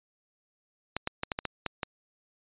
clicks, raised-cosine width 0.3 ms, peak -14 dBFS, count 8, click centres 0.966 / 1.074 / 1.234 / 1.318 / 1.389 / 1.453 / 1.663 / 1.832 s, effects resampled to 8000 Hz

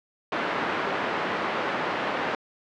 white band-pass noise, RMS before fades -28 dBFS, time 0.32-2.35 s, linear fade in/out 2 ms, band 210 to 1500 Hz, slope 12 dB/octave, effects low-pass 4000 Hz 12 dB/octave

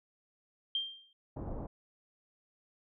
sine tone with exponential decay, 3176 Hz, G7, 22 cents sharp, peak -28 dBFS, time 0.75-1.13 s, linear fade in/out 2 ms, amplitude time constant 82 ms
pink low-pass noise, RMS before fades -40 dBFS, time 1.36-1.67 s, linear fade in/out 10 ms, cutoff 820 Hz, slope 24 dB/octave
effects none

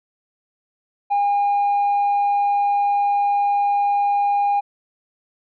triangle tone with tanh clipping, 811 Hz, G#5, 41 cents flat, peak -16 dBFS, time 1.1-4.61 s, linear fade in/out 20 ms, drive 6 dB, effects none

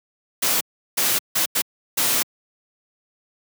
white noise bursts at uneven times, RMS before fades -20 dBFS, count 5, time 0.42-0.61 / 0.97-1.19 / 1.35-1.46 / 1.55-1.62 / 1.97-2.23 s, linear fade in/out 10 ms, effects high-pass 150 Hz 12 dB/octave

